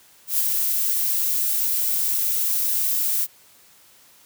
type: noise with ADSR envelope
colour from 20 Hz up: violet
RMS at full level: -19 dBFS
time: 0.27-3.27 s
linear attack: 120 ms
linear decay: 25 ms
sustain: -3 dB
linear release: 36 ms
effects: white hiss -53 dBFS RMS until 4.25 s + high-pass 60 Hz 12 dB/octave